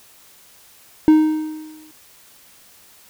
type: tone with exponential decay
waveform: triangle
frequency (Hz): 310.7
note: D#4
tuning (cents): -2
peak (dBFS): -4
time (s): 1.08-1.91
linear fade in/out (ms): 0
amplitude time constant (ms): 180
effects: white hiss -49 dBFS RMS until 3.09 s

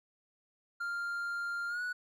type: tone with pitch glide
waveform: triangle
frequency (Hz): 1396.9 to 1471.4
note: F6 to F#6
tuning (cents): 0 to -10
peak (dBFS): -32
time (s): 0.8-1.93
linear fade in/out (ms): 10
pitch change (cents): +90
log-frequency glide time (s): 1.68-1.82
effects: none

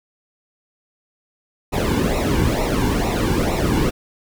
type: noise with flanger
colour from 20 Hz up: brown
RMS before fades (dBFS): -19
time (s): 1.72-3.91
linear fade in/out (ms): 20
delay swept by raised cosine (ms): 0.62 to 1.61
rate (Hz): 2.2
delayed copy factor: -0.8
effects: none

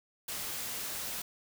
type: noise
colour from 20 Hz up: white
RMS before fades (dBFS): -38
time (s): 0.28-1.22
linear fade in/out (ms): 5
effects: none

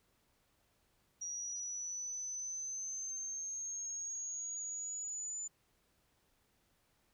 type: exponential sweep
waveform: sine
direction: up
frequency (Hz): 5750 to 7040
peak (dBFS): -39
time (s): 1.21-5.48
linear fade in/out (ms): 10
effects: pink hiss -75 dBFS RMS until 7.13 s

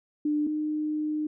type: tone pair in turn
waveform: sine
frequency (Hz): 298.7 / 304.6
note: D4 / D#4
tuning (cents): +29 / -37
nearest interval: unison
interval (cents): 34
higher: second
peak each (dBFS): -23 / -26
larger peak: first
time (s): 0.25-0.47 / 0.47-1.27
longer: second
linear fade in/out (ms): 5
effects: none

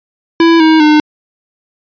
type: tone with pitch steps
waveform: square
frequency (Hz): 332.2 / 317.4 / 303.2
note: E4 / D#4 / D#4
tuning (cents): +13 / +35 / -45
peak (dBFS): -5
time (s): 0.4-1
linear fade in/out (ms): 2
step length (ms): 200
effects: resampled to 11025 Hz

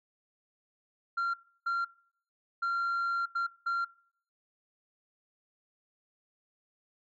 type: tone bursts at uneven times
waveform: sine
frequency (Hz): 1379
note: F6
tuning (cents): -22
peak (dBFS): -25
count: 5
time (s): 1.17-1.34 / 1.66-1.85 / 2.62-3.26 / 3.35-3.47 / 3.66-3.85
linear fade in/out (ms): 10
effects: noise-tail reverb RT60 0.5 s tail -21 dB re dry + tanh soft clip ceiling -27 dBFS

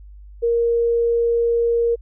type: tone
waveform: sine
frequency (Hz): 468.1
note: A#4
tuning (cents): +7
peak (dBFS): -15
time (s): 0.42-1.96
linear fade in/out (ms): 20
effects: added 50 Hz sine -38 dBFS peak until 2.01 s

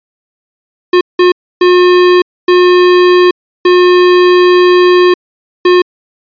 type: tone bursts at uneven times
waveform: square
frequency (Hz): 359.3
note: F4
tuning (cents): +49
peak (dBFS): -4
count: 6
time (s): 0.93-1.01 / 1.19-1.32 / 1.61-2.22 / 2.48-3.31 / 3.65-5.14 / 5.65-5.82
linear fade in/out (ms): 5
effects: resampled to 11025 Hz

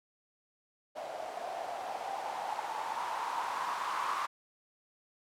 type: noise with low-pass filter sweep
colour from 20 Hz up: violet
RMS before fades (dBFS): -37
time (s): 0.95-4.27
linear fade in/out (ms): 20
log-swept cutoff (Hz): 640 to 1100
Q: 6.2
effects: none

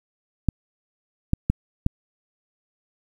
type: clicks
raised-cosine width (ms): 5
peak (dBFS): -6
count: 4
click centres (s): 0.487 / 1.334 / 1.5 / 1.864
effects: 8-bit

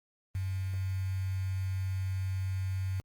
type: tone with quantisation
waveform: sine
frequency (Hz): 94.8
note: F#2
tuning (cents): +43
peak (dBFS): -30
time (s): 0.35-3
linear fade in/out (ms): 0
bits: 8
effects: Opus 24 kbps

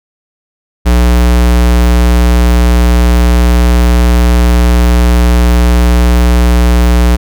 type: tone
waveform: square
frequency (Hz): 60.1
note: B1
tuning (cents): -46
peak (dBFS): -5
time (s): 0.85-7.17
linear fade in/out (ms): 20
effects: none

